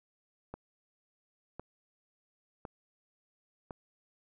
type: click train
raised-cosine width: 1 ms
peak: -27 dBFS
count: 4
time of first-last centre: 0.54-3.708 s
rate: 0.947 Hz
effects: none